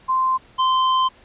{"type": "tone pair in turn", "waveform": ["sine", "square"], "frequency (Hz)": [1041, 1037.4], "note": ["C6", "C6"], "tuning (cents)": [-9, -15], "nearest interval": "unison", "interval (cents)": 6, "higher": "first", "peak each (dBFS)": -16, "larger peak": "neither", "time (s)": [[0.08, 0.38], [0.58, 1.09]], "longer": "second", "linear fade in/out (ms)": 20, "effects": ["pink hiss -51 dBFS RMS until 1.24 s", "resampled to 8000 Hz"]}